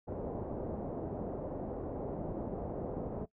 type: low-pass noise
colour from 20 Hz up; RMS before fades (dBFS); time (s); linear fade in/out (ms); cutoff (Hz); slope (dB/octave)
white; -39; 0.07-3.26; 20; 620; 24
effects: noise-tail reverb RT60 0.1 s tail -19 dB re dry